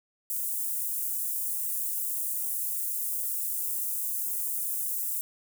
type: high-pass noise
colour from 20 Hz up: white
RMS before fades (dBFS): -31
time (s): 0.3-5.21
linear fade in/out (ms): 0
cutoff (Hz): 8900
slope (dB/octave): 24
effects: none